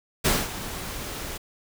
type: noise with ADSR envelope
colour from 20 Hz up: pink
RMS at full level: -20 dBFS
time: 0.24-1.38 s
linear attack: 16 ms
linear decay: 220 ms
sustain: -14 dB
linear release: 14 ms
effects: none